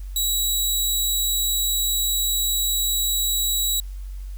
15% pulse tone, 3885 Hz, B7, 29 cents flat, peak -13 dBFS, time 0.16-3.8 s, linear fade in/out 2 ms, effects added 47 Hz sine -30 dBFS peak until 4.37 s + white hiss -55 dBFS RMS until 4.37 s

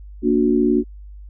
sine chord, Bb augmented, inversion none, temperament just, 233.1 / 291.4 / 364.2 Hz, Bb3 / D4 / F#4, 0 / -13 / -27 cents, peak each -18 dBFS, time 0.22-0.84 s, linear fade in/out 50 ms, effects added 50 Hz sine -35 dBFS peak until 1.29 s

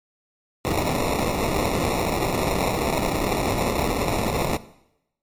white noise with sample-and-hold, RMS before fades -23 dBFS, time 0.65-4.57 s, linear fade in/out 0 ms, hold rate 1575 Hz, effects noise-tail reverb RT60 0.8 s tail -17 dB re dry + MP3 64 kbps

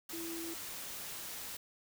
sine tone in noise, 332.7 Hz, E4, 16 cents sharp, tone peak -41 dBFS, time 0.13-0.54 s, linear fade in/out 5 ms, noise white, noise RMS -44 dBFS, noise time 0.09-1.57 s, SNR 0 dB, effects none

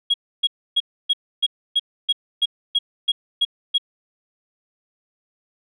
sine tone bursts, 3300 Hz, G#7, 12 cents flat, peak -13 dBFS, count 12, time 0.1-3.782 s, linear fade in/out 10 ms, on 41 ms, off 290 ms, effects tanh soft clip ceiling -11 dBFS

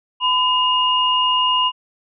sine tone pair together, 1008 / 2848 Hz, B5 / F7, +35 / +33 cents, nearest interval octave + tritone, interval 1798 cents, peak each -17 dBFS, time 0.2-1.72 s, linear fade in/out 50 ms, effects none

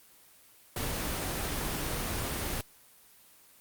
pink noise, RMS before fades -33 dBFS, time 0.76-2.61 s, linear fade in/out 2 ms, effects white hiss -58 dBFS RMS until 3.6 s + Opus 24 kbps

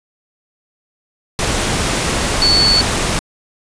sine tone in noise, 4451 Hz, C#8, 6 cents sharp, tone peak -10 dBFS, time 2.42-2.81 s, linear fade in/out 0 ms, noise pink, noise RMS -17 dBFS, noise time 1.39-3.19 s, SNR +4 dB, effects resampled to 22050 Hz

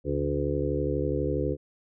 harmonic tone with a mistuned harmonic, 72.2 Hz, D2, 29 cents flat, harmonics 1 / 2 / 4 / 5 / 6 / 7, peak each -32 / -32 / -32 / -32 / -32 / -32 dBFS, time 0.04-1.57 s, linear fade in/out 50 ms, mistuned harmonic 1, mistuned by +47 cents, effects none

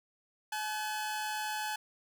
sawtooth tone pair together, 854 / 1517.4 Hz, G#5 / F#6, +48 / +43 cents, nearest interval minor seventh, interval 995 cents, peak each -31 / -37 dBFS, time 0.52-1.76 s, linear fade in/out 5 ms, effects none

